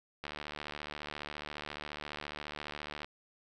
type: click train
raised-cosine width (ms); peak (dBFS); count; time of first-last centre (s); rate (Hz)
0.3; -24; 210; 0.24-3.045; 74.5
effects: none